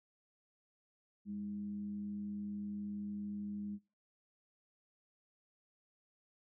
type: tone with frequency modulation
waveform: sine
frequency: 204.4 Hz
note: G#3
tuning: 27 cents flat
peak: -39 dBFS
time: 1.25-3.79 s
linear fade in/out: 50 ms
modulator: 113 Hz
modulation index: 0.3
effects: noise-tail reverb RT60 0.3 s tail -20 dB re dry + high-pass 100 Hz 12 dB/octave